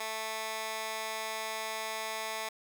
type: tone with high-pass filter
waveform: 15% pulse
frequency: 220 Hz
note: A3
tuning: in tune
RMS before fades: -37 dBFS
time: 0-2.49 s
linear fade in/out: 5 ms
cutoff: 980 Hz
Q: 0.8
effects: none